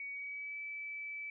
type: tone with pitch glide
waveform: sine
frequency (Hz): 2250 to 2307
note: C#7 to D7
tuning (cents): +25 to -31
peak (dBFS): -40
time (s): 0-1.3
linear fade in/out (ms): 2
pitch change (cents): +44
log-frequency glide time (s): 0.12-0.59
effects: none